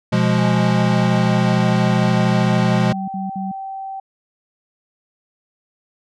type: chord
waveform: square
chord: F diminished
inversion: second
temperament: equal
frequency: 123.47 / 174.61 / 207.7 Hz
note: Cb3 / F3 / Ab3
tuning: 0 / 0 / 0 cents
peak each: -19 dBFS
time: 0.12-2.93 s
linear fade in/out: 10 ms
type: tone with pitch glide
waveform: sine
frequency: 830.6 to 775 Hz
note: G#5 to G5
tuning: 0 to -20 cents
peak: -26 dBFS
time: 0.38-4 s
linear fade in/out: 5 ms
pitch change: -120 cents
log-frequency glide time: 0.49-1.65 s
type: tone bursts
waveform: sine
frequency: 191.5 Hz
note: G3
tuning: 40 cents flat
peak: -23 dBFS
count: 3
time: 2.92-3.516 s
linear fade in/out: 5 ms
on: 160 ms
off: 58 ms
effects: low-pass 5000 Hz 12 dB/octave